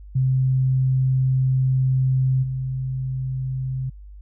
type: tone with level steps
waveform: sine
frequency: 130.81 Hz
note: C3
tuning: in tune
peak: -16 / -23 dBFS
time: 0.15-3.9 s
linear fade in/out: 10 ms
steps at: 2.42 s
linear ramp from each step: 20 ms
effects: added 50 Hz sine -38 dBFS peak until 4.21 s